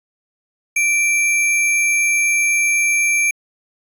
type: tone with sample-and-hold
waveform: sine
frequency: 2344 Hz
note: D7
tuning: 4 cents flat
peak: -13 dBFS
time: 0.76-3.31 s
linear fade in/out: 5 ms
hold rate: 8820 Hz
effects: resampled to 32000 Hz